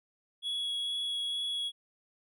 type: tone with vibrato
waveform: triangle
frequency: 3352 Hz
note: G#7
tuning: 15 cents sharp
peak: -30 dBFS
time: 0.42-1.72 s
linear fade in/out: 50 ms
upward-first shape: sine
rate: 2.2 Hz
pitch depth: 8 cents each way
effects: none